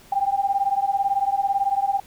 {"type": "beating tone pair", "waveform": "sine", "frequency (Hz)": [784, 802], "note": ["G5", "G5"], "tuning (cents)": [0, 39], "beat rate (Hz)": 18, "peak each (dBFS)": -22, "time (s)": [0.12, 2], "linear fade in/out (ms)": 5, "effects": ["pink hiss -50 dBFS RMS until 2.06 s"]}